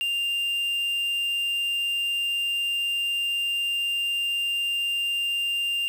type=tone with quantisation; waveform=triangle; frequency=2794 Hz; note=F7; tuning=in tune; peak=-22 dBFS; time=0.01-5.88 s; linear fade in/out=0 ms; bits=7; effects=none